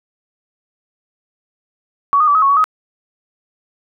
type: tone with pitch steps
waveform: sine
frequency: 1127 / 1232 / 1154 / 1271 / 1103 / 1128 / 1262 Hz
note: C#6 / D#6 / D6 / D#6 / C#6 / C#6 / D#6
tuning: +28 / -17 / -31 / +36 / -9 / +30 / +24 cents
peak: -9 dBFS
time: 2.13-2.641 s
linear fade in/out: 0 ms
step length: 73 ms
effects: none